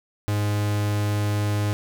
45% pulse tone, 103.83 Hz, G#2, in tune, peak -21 dBFS, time 0.28-1.73 s, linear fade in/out 0 ms, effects none

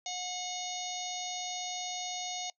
harmonic tone with a mistuned harmonic, 726 Hz, F#5, 33 cents flat, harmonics 1 / 3 / 4 / 5 / 6 / 7 / 8 / 9, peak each -40 / -47 / -46 / -42 / -46 / -48 / -46 / -41 dBFS, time 0.06-2.5 s, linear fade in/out 2 ms, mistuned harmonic 5, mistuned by +20 cents, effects noise-tail reverb RT60 0.1 s tail -22 dB re dry

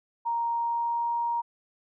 sine tone with pitch glide, 934 to 940 Hz, A#5 to A#5, +3 to +14 cents, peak -25 dBFS, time 0.25-1.42 s, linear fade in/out 20 ms, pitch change +11 cents, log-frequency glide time 0.5-1.14 s, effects none

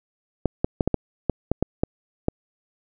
clicks, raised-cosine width 2 ms, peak -6 dBFS, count 10, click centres 0.457 / 0.645 / 0.808 / 0.876 / 0.943 / 1.297 / 1.516 / 1.626 / 1.835 / 2.284 s, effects none

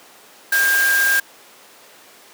sine tone in noise, 1604 Hz, G6, 39 cents sharp, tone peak -14 dBFS, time 0.52-1.2 s, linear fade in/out 5 ms, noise white, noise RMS -23 dBFS, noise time 0.52-1.2 s, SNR +6 dB, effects pink hiss -45 dBFS RMS until 2.33 s + high-pass 400 Hz 12 dB/octave

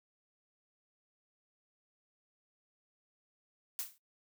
blue noise with exponential decay, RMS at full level -34 dBFS, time 3.79-3.98 s, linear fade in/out 0 ms, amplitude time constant 41 ms, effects noise-tail reverb RT60 0.1 s tail -18 dB re dry

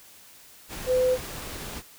sine tone in noise, 508 Hz, B4, 49 cents sharp, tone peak -19 dBFS, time 0.86-1.18 s, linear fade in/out 50 ms, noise pink, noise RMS -37 dBFS, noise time 0.68-1.83 s, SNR +15 dB, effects white hiss -51 dBFS RMS until 1.98 s

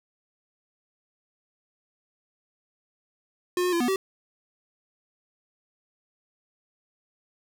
square tone with pitch steps, 358.5 / 360.8 / 340.6 / 245.2 / 384.1 Hz, F4 / F#4 / F4 / B3 / G4, +45 / -44 / -43 / -12 / -35 cents, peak -23 dBFS, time 3.57-3.96 s, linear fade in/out 2 ms, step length 78 ms, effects none

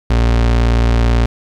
35% pulse tone, 58.27 Hz, A#1, in tune, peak -8 dBFS, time 0.1-1.26 s, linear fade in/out 5 ms, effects low-pass 5000 Hz 12 dB/octave + 7-bit

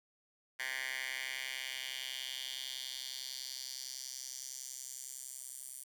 10% pulse tone with high-pass filter sweep, 130.81 Hz, C3, in tune, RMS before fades -43 dBFS, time 0.59-5.84 s, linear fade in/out 10 ms, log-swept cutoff 1800 to 9200 Hz, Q 2.6, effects 10-bit

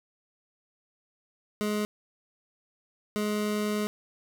25% pulse tone pair in turn, 210 / 210 Hz, G#3 / G#3, +19 / +19 cents, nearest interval unison, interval 0 cents, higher neither, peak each -23 dBFS, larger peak neither, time 1.61-1.85 / 3.16-3.87 s, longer second, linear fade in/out 0 ms, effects none

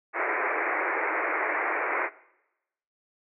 white band-pass noise, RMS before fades -28 dBFS, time 0.13-2.1 s, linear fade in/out 50 ms, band 310 to 2300 Hz, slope 96 dB/octave, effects noise-tail reverb RT60 0.9 s tail -20 dB re dry

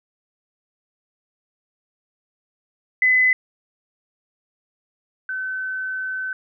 sine tone pair in turn, 2017 / 1523.3 Hz, B6 / F#6, +36 / +50 cents, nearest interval perfect fourth, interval 486 cents, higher first, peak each -13 / -24 dBFS, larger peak first, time 3.02-3.33 / 5.29-6.33 s, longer second, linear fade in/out 2 ms, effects none

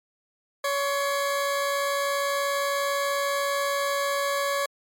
20% pulse tone pair together, 563 / 1065.8 Hz, C#5 / C6, +27 / +32 cents, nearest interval major seventh, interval 1105 cents, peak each -19 / -31 dBFS, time 0.64-4.66 s, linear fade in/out 5 ms, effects MP3 64 kbps

